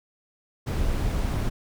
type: noise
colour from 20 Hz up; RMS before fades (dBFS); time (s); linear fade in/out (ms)
brown; -25; 0.66-1.5; 20
effects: none